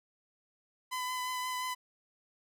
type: tone with vibrato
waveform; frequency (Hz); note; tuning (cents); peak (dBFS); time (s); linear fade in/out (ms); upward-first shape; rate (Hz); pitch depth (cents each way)
sawtooth; 1008; B5; +35; -30; 0.91-1.75; 20; triangle; 5.7; 17
effects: none